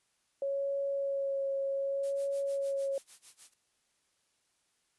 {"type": "tone with vibrato", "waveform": "sine", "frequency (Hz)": 552, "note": "C#5", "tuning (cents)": -7, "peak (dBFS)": -30, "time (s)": [0.42, 2.98], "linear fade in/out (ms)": 2, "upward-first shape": "sine", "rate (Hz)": 0.66, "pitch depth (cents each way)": 14}
{"type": "noise with tremolo", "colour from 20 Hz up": "blue", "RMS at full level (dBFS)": -49, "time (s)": [2.03, 3.54], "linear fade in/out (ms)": 5, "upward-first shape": "sine", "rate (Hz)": 6.6, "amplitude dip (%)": 95}
{"effects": ["white hiss -75 dBFS RMS until 4.98 s", "resampled to 24000 Hz"]}